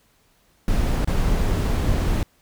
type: noise with dropouts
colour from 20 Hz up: brown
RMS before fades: -20 dBFS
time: 0.68-2.23 s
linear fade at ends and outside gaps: 1 ms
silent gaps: 1.046-1.074 s
effects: pink hiss -61 dBFS RMS until 2.41 s